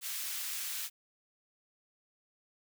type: high-pass noise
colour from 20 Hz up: white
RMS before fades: -38 dBFS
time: 0.01-0.9 s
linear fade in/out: 50 ms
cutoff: 1600 Hz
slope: 12 dB/octave
effects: none